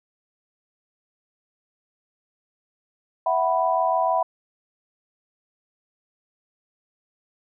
sine chord, E suspended second, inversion none, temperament equal with one note detuned, 659.3 / 745.6 / 987.8 Hz, E5 / F#5 / B5, 0 / +13 / 0 cents, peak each -23 dBFS, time 3.26-4.23 s, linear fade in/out 5 ms, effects none

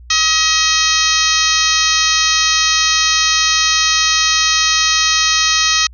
harmonic tone with a mistuned harmonic, 635 Hz, D#5, 35 cents sharp, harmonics 2 / 3 / 4 / 5 / 6 / 7 / 8 / 9 / 10, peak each -20 / -20 / -20 / -20 / -20 / -20 / -20 / -20 / -20 dBFS, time 0.1-5.87 s, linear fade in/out 5 ms, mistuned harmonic 7, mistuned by -54 cents, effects added 60 Hz sine -35 dBFS peak until 5.93 s

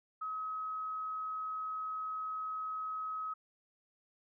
sine tone, 1275 Hz, D#6, 42 cents sharp, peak -36 dBFS, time 0.21-3.34 s, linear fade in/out 10 ms, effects none

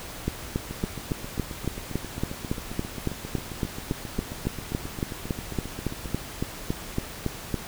two click trains, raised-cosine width 3 ms, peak -12 / -21 dBFS, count 27 / 41, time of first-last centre 0.28-7.543 / 0.71-6.058 s, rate 3.58 / 7.48 Hz, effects pink hiss -39 dBFS RMS until 7.67 s

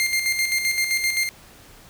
sawtooth tone with tremolo, 2108 Hz, C7, 12 cents sharp, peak -15 dBFS, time 0-1.29 s, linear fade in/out 0 ms, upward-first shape square, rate 7.7 Hz, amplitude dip 50%, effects pink hiss -48 dBFS RMS until 1.89 s

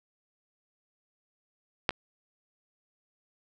clicks, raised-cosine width 0.3 ms, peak -7 / -26 dBFS, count 2, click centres 1.892 / 1.907 s, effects none

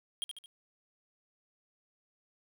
square tone with echo, 3233 Hz, G#7, 47 cents flat, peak -33 dBFS, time 0.22-0.24 s, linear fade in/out 0 ms, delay 73 ms, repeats 3, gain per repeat -6 dB, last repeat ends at 0.459 s, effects none

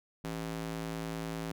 square tone with high-pass filter, 55 Hz, A1, in tune, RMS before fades -38 dBFS, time 0.24-1.52 s, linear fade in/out 5 ms, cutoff 170 Hz, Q 1, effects none

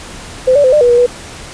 sine tone with pitch steps, 513 / 576 / 514 / 600 / 485.9 / 479.8 / 489.2 Hz, C5 / D5 / C5 / D5 / B4 / A#4 / B4, -34 / -34 / -31 / +37 / -28 / +50 / -16 cents, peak -5 dBFS, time 0.47-1.065 s, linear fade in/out 10 ms, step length 85 ms, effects pink hiss -30 dBFS RMS until 1.53 s + resampled to 22050 Hz

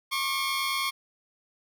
15% pulse tone pair together, 1086.1 / 1174.7 Hz, C#6 / D6, -36 / 0 cents, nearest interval minor second, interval 136 cents, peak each -21 / -27 dBFS, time 0.11-0.91 s, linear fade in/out 20 ms, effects none

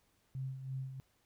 sine tone with tremolo, 132.5 Hz, C3, 22 cents sharp, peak -36 dBFS, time 0.35-1 s, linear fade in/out 0 ms, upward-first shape sine, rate 3 Hz, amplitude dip 60%, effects pink hiss -74 dBFS RMS until 1.25 s

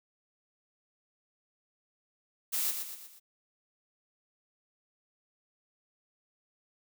blue noise with echo, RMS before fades -31 dBFS, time 2.52-2.72 s, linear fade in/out 20 ms, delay 120 ms, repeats 4, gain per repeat -6 dB, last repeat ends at 3.2 s, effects none

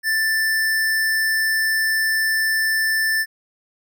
square tone, 1768 Hz, A6, 8 cents sharp, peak -18 dBFS, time 0.03-3.26 s, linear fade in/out 50 ms, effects none

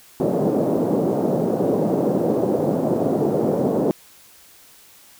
white band-pass noise, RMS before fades -20 dBFS, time 0.2-3.91 s, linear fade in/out 0 ms, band 150 to 560 Hz, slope 24 dB/octave, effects white hiss -49 dBFS RMS until 5.19 s

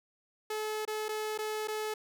sawtooth tone with dropouts, 430 Hz, A4, 40 cents flat, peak -29 dBFS, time 0.5-1.94 s, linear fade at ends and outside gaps 5 ms, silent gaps 0.852-0.876 / 1.084-1.089 / 1.378-1.387 / 1.675-1.682 s, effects none

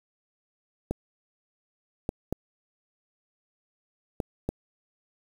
clicks, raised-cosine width 2 ms, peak -14 dBFS, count 5, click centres 0.91 / 2.091 / 2.326 / 4.202 / 4.49 s, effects 7-bit

